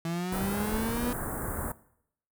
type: linear sweep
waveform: 35% pulse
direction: up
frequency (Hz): 164.4 to 246.9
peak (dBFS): -28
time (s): 0.05-1.13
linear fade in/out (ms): 2
type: band-stop noise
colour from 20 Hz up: pink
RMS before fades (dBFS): -34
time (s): 0.32-1.72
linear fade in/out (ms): 5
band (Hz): 1700 to 8400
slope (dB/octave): 48
effects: noise-tail reverb RT60 0.7 s tail -19 dB re dry